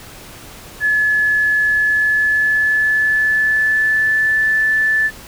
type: tone with pitch glide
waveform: sine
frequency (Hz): 1712 to 1751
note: A6 to A6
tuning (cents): -48 to -9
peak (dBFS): -12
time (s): 0.8-5.11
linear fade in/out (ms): 50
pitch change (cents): +39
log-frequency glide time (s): 1.7-4.35
effects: pink hiss -37 dBFS RMS until 5.27 s